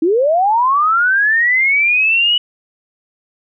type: linear sweep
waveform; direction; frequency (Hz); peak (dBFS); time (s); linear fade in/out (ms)
sine; up; 305.3 to 2960; -10; 0.02-2.38; 5
effects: none